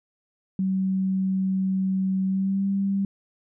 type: tone with pitch glide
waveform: sine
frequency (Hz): 190 to 196.59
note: F#3 to G3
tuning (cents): +46 to +5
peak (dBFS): -21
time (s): 0.59-3.05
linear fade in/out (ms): 2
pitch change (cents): +59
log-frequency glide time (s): 2.26-2.66
effects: none